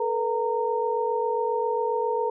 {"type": "tone cluster", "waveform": "sine", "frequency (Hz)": [437, 484.4, 921], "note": ["A4", "B4", "A#5"], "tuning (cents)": [-12, -34, -21], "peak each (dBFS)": -27, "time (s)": [0, 2.3], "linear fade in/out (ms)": 5, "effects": []}